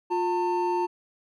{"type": "tone pair together", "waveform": "triangle", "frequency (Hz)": [354, 900], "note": ["F4", "A5"], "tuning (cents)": [23, 39], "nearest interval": "octave + major third", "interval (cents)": 1616, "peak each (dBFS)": -24, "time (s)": [0.1, 0.87], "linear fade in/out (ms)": 20, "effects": []}